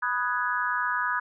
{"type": "chord", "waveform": "sine", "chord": "G# minor seventh", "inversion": "first", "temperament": "equal with one note detuned", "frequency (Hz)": [987.8, 1244.5, 1480, 1668.9], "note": ["B5", "D#6", "F#6", "G#6"], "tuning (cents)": [0, 0, 0, 8], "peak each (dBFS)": -30, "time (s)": [0.02, 1.2], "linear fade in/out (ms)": 10, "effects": []}